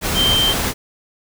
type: tone in noise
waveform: sine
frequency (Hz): 3136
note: G7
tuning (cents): 0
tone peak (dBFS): -14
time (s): 0.14-0.55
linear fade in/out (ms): 50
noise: pink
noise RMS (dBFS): -20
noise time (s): 0.01-0.74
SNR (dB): +3
effects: none